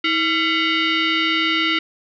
sine tone with frequency modulation, 322.4 Hz, E4, 38 cents flat, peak -16 dBFS, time 0.04-1.79 s, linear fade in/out 5 ms, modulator 846 Hz, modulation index 3.8, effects none

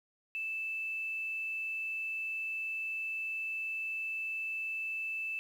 sine tone with quantisation, 2637 Hz, E7, in tune, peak -34 dBFS, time 0.35-5.39 s, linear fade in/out 0 ms, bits 10, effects none

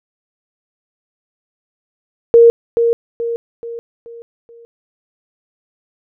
sine tone with echo, 466.2 Hz, A#4, in tune, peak -3 dBFS, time 2.34-2.5 s, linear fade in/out 0 ms, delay 430 ms, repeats 5, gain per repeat -7 dB, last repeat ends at 4.65 s, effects none

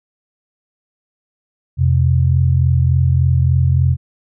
sine tone pair together, 86.15 / 129.6 Hz, F2 / C3, -23 / -16 cents, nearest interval perfect fifth, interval 707 cents, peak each -13 dBFS, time 1.77-3.97 s, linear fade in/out 50 ms, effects none

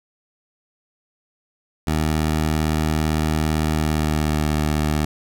15% pulse tone with pitch glide, 77.78 to 75.92 Hz, D#2 to D#2, 0 to -42 cents, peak -12 dBFS, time 1.87-5.05 s, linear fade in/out 5 ms, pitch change -42 cents, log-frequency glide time 3.67-4.48 s, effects none

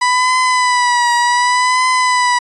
30% pulse tone with vibrato, 987.8 Hz, B5, in tune, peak -8 dBFS, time 0.01-2.39 s, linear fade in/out 10 ms, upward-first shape triangle, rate 0.67 Hz, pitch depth 56 cents each way, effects resampled to 22050 Hz

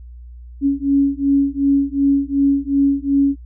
sine beating tone pair, 277.2 / 279.9 Hz, C#4 / C#4, 0 / +17 cents, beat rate 2.7 Hz, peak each -16 dBFS, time 0.61-3.36 s, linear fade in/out 50 ms, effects noise-tail reverb RT60 0.1 s tail -26 dB re dry + added 60 Hz sine -34 dBFS peak until 3.45 s

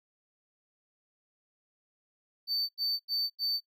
triangle tone bursts, 4557 Hz, C#8, 47 cents sharp, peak -27 dBFS, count 4, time 2.47-3.605 s, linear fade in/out 50 ms, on 220 ms, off 85 ms, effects noise-tail reverb RT60 0.1 s tail -23 dB re dry

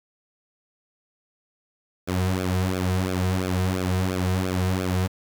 sawtooth tone with flanger, 92.5 Hz, F#2, in tune, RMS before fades -24 dBFS, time 2.07-5.08 s, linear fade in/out 20 ms, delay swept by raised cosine 1 to 3.6 ms, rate 2.9 Hz, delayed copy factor -0.95, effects 8-bit

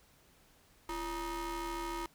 30% pulse ring-modulated tone, 304.2 Hz, D#4, 39 cents flat, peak -31 dBFS, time 0.89-2.06 s, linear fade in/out 2 ms, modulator 645 Hz, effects pink hiss -65 dBFS RMS until 2.14 s

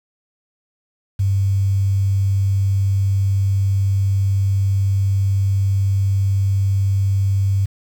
sine tone with quantisation, 98 Hz, G2, in tune, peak -14 dBFS, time 1.19-7.66 s, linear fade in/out 10 ms, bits 7, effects none

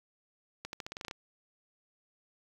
accelerating click train, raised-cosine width 0.2 ms, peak -22 dBFS, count 10, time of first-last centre 0.65-1.111 s, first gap 81 ms, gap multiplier 0.88, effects 8-bit

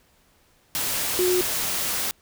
sine tone in noise, 363 Hz, F#4, 33 cents flat, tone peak -19 dBFS, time 1.19-1.41 s, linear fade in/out 0 ms, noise white, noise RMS -26 dBFS, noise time 0.75-2.11 s, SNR +4 dB, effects pink hiss -61 dBFS RMS until 2.21 s

